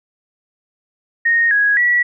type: tone with pitch steps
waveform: sine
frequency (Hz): 1857 / 1660 / 1939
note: A#6 / G#6 / B6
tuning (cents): -7 / -1 / -32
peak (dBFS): -11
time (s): 1.25-2.03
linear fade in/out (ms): 10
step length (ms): 260
effects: none